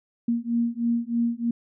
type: beating tone pair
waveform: sine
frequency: 233.1 / 236.3 Hz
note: A#3 / A#3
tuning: 0 / +24 cents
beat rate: 3.2 Hz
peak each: -25 dBFS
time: 0.28-1.51 s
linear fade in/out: 5 ms
effects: none